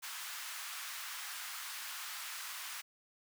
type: high-pass noise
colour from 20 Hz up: pink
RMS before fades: -44 dBFS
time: 0.02-2.82 s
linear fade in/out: 20 ms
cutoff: 1100 Hz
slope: 24 dB/octave
effects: none